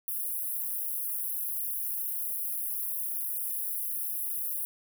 white high-pass noise, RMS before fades -33 dBFS, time 0.08-4.65 s, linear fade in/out 0 ms, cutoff 10000 Hz, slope 96 dB/octave, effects none

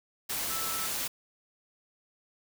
sine tone in noise, 1318.5 Hz, E6, in tune, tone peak -38 dBFS, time 0.5-0.87 s, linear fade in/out 10 ms, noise white, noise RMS -33 dBFS, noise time 0.29-1.08 s, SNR -8 dB, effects none

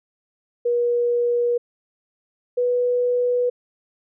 sine tone pair in turn, 479.8 / 491 Hz, A#4 / B4, +50 / -10 cents, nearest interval unison, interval 40 cents, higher second, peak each -17 dBFS, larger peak neither, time 0.65-1.58 / 2.57-3.5 s, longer neither, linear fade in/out 10 ms, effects none

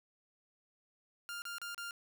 sawtooth tone bursts, 1400 Hz, F6, 4 cents sharp, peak -37 dBFS, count 4, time 1.29-1.909 s, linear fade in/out 0 ms, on 130 ms, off 33 ms, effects none

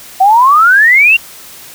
sine exponential sweep, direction up, 740 to 2814 Hz, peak -3 dBFS, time 0.2-1.17 s, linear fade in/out 10 ms, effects white hiss -33 dBFS RMS until 1.74 s

